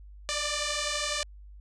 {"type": "beating tone pair", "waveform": "5% pulse", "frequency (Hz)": [586, 598], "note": ["D5", "D5"], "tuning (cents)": [-4, 31], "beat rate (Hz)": 12, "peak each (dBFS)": -20, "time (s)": [0.29, 1.23], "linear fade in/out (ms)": 0, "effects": ["added 50 Hz sine -45 dBFS peak until 1.6 s", "resampled to 22050 Hz"]}